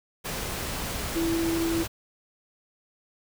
sine tone in noise, 331.4 Hz, E4, 9 cents sharp, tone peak -24 dBFS, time 1.15-1.84 s, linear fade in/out 20 ms, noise pink, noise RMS -32 dBFS, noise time 0.24-1.88 s, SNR +5 dB, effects none

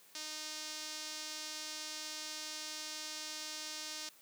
sawtooth tone with band-pass filter, 308.1 Hz, D#4, 17 cents flat, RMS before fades -44 dBFS, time 0.15-4.09 s, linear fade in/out 2 ms, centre 5400 Hz, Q 1.8, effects white hiss -62 dBFS RMS until 4.21 s + high-pass 150 Hz 12 dB/octave

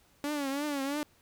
sawtooth tone with vibrato, 284.1 Hz, C#4, 43 cents sharp, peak -27 dBFS, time 0.24-1.03 s, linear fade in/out 0 ms, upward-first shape triangle, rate 3 Hz, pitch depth 110 cents each way, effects pink hiss -65 dBFS RMS until 1.21 s

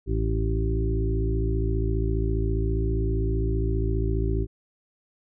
harmonic tone with a mistuned harmonic, 55 Hz, A1, in tune, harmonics 1 / 2 / 3 / 5 / 6 / 7, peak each -24 / -28 / -35 / -35 / -34 / -31 dBFS, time 0.06-4.47 s, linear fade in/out 50 ms, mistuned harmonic 1, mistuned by +15 cents, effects none

